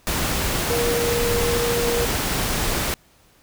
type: tone in noise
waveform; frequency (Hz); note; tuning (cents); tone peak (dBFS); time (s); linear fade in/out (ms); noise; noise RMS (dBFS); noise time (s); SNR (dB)
sine; 473.6; A#4; +27; -21; 0.7-2.05; 0; pink; -23; 0.07-2.94; -1
effects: pink hiss -56 dBFS RMS until 3.42 s